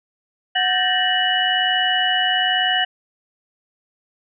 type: tone cluster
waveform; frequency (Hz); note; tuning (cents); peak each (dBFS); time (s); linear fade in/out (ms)
sine; 737 / 1562 / 1767 / 1868 / 2943; F#5 / G6 / A6 / A#6 / F#7; -7 / -7 / +7 / +3 / -10; -22 / -26 / -25 / -25 / -19; 0.55-2.85; 10
effects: none